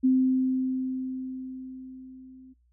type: tone with level ramp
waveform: sine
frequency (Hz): 259.3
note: C4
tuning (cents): -15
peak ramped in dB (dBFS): -17 to -47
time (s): 0.03-2.54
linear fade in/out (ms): 20
effects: noise-tail reverb RT60 0.2 s tail -21 dB re dry + added 60 Hz sine -62 dBFS peak until 2.72 s